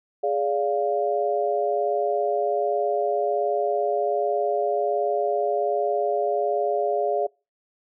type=chord; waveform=sine; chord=D diminished; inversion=second; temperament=equal with one note detuned; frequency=415.3 / 577.2 / 698.5 Hz; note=Ab4 / D5 / F5; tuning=0 / -30 / 0 cents; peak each=-25 dBFS; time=0.23-7.27 s; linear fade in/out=10 ms; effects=noise-tail reverb RT60 0.3 s tail -26 dB re dry